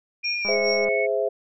sine tone with pitch glide, 2419 to 2205 Hz, D#7 to C#7, -49 to -10 cents, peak -25 dBFS, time 0.23-1.07 s, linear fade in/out 20 ms, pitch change -161 cents, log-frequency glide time 0.4-0.57 s
sine tone with tremolo, 5570 Hz, F8, 5 cents flat, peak -25 dBFS, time 0.24-0.85 s, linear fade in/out 10 ms, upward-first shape sine, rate 4.8 Hz, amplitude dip 75%
click train, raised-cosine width 1 ms, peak -23 dBFS, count 90, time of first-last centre 0.45-0.886 s, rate 204 Hz
sine chord, Ab augmented, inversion none, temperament equal, 415.3 / 523.3 / 659.3 Hz, Ab4 / C5 / E5, 0 / 0 / 0 cents, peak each -25 dBFS, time 0.48-1.29 s, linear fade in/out 10 ms
effects none

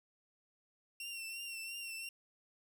sawtooth tone with vibrato, 2728 Hz, F7, 41 cents flat, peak -39 dBFS, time 1-2.09 s, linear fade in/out 2 ms, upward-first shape triangle, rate 2.9 Hz, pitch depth 49 cents each way, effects none

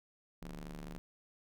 sawtooth ring-modulated tone, 74.5 Hz, D2, 25 cents sharp, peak -37 dBFS, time 0.42-0.98 s, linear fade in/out 0 ms, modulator 99.6 Hz, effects none

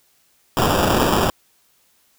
white noise with sample-and-hold, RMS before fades -17 dBFS, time 0.57-1.3 s, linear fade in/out 0 ms, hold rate 2100 Hz, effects white hiss -60 dBFS RMS until 2.18 s

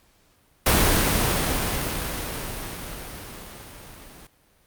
pink noise with level ramp, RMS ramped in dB -17 to -46 dBFS, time 0.66-4.27 s, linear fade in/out 5 ms, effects pink hiss -61 dBFS RMS until 4.66 s + Opus 48 kbps

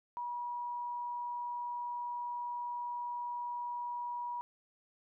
sine tone, 965 Hz, B5, 40 cents flat, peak -36 dBFS, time 0.17-4.41 s, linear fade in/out 0 ms, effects none

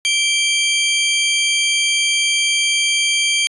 sawtooth tone pair together, 2328 / 3180 Hz, D7 / G7, -16 / +24 cents, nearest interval perfect fourth, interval 540 cents, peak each -14 dBFS, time 0.05-3.47 s, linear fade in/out 0 ms, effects resampled to 24000 Hz

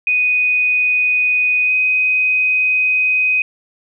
sine tone with pitch glide, 2489 to 2509 Hz, D#7 to D#7, 0 to +14 cents, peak -12 dBFS, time 0.07-3.42 s, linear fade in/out 2 ms, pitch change +14 cents, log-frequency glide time 1.64-1.72 s, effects none

